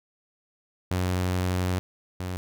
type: tone pair in turn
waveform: sawtooth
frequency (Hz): 91.2 / 91.2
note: F#2 / F#2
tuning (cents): -24 / -24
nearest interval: unison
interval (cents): 0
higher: neither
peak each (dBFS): -20 / -26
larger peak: first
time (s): 0.91-1.79 / 2.2-2.37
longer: first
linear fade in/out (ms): 0
effects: none